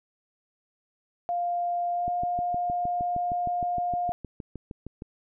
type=tone with pitch glide; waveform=sine; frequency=700 to 707.7 Hz; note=F5 to F5; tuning=+4 to +23 cents; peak=-25 dBFS; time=1.29-4.12 s; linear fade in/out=0 ms; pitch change=+19 cents; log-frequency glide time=1.93-2.1 s
type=click train; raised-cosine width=3 ms; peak=-24 dBFS; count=20; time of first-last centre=2.08-5.021 s; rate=6.46 Hz
effects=none